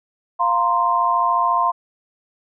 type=chord; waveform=sine; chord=F suspended fourth; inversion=none; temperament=equal; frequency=698.5 / 932.3 / 1046.5 Hz; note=F5 / Bb5 / C6; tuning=0 / 0 / 0 cents; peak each=-22 / -21 / -17 dBFS; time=0.39-1.72 s; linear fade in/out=20 ms; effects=none